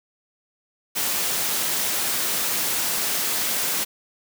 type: high-pass noise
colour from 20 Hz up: white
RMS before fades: -24 dBFS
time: 0.95-3.85 s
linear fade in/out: 20 ms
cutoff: 140 Hz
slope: 12 dB/octave
effects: none